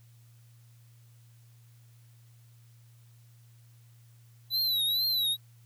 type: tone with vibrato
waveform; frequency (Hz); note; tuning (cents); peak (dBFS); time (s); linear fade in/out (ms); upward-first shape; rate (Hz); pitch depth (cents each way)
square; 3951; B7; 0; -26; 4.5-5.37; 50; triangle; 2.2; 120
effects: added 117 Hz sine -54 dBFS peak until 5.65 s + white hiss -67 dBFS RMS until 5.65 s